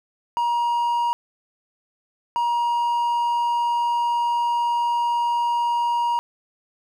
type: tone bursts at uneven times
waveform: triangle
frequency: 949 Hz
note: A#5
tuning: 31 cents sharp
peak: -17 dBFS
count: 2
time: 0.37-1.13 / 2.36-6.19 s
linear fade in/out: 0 ms
effects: none